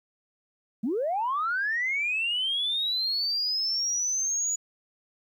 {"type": "linear sweep", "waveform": "sine", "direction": "up", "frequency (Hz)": [196, 6890], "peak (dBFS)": -24, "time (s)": [0.83, 4.56], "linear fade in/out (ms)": 10, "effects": ["tanh soft clip ceiling -20 dBFS", "11-bit"]}